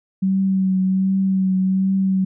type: tone with vibrato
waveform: sine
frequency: 190 Hz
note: F#3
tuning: 46 cents sharp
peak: -15 dBFS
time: 0.22-2.25 s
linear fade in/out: 10 ms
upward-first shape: triangle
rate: 1.3 Hz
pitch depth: 27 cents each way
effects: none